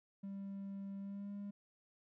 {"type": "tone with pitch glide", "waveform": "triangle", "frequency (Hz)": [196.9, 202], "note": ["G3", "G#3"], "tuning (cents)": [8, -48], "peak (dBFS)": -40, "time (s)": [0.23, 1.51], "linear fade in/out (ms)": 10, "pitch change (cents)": 44, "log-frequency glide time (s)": [0.99, 1.31], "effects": ["tanh soft clip ceiling -36 dBFS"]}